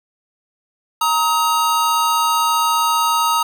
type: tone pair together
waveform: square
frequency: 932.3 / 1267.6 Hz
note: A#5 / D#6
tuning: 0 / +32 cents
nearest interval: perfect fourth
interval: 532 cents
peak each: -18 dBFS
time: 1.01-3.43 s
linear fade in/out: 5 ms
effects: 8-bit